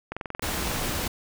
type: click train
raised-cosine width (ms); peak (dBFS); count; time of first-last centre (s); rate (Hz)
0.5; -17; 15; 0.12-0.762; 21.8
type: noise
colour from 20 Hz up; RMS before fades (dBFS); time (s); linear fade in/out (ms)
pink; -29; 0.42-1.08; 5
effects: none